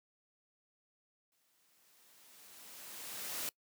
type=noise with exponential growth; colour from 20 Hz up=white; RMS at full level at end=-38 dBFS; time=1.32-3.49 s; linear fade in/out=1 ms; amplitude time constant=470 ms; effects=noise-tail reverb RT60 0.1 s tail -23 dB re dry + high-pass 150 Hz 12 dB/octave